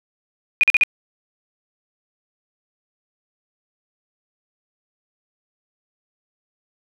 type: tone bursts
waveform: sine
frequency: 2452 Hz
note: D#7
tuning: 26 cents flat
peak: -10 dBFS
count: 4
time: 0.61-0.835 s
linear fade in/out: 0 ms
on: 24 ms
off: 43 ms
effects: none